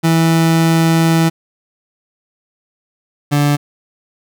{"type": "tone pair in turn", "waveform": "30% pulse", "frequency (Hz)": [163.9, 145.22], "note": ["E3", "D3"], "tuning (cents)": [-10, -19], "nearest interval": "major second", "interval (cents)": 209, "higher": "first", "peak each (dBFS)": [-7, -8], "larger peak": "first", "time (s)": [[0.03, 1.3], [3.31, 3.57]], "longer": "first", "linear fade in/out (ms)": 20, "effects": []}